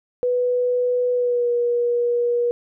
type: tone with pitch glide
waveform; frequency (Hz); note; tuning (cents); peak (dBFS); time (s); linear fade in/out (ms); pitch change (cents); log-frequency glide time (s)
sine; 493.9 to 479.6; B4 to A#4; 0 to +49; -17; 0.23-2.51; 0; -51; 1.13-1.5
effects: none